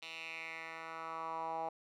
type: tone with band-pass filter sweep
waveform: 10% pulse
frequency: 162.8 Hz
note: E3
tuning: 21 cents flat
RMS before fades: -43 dBFS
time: 0.02-1.69 s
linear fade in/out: 5 ms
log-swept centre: 3200 to 770 Hz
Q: 3.8
effects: none